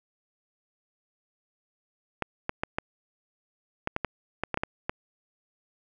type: clicks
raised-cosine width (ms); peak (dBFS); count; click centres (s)
0.5; -12; 12; 2.223 / 2.494 / 2.635 / 2.785 / 3.874 / 3.964 / 4.047 / 4.436 / 4.543 / 4.574 / 4.635 / 4.895
effects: none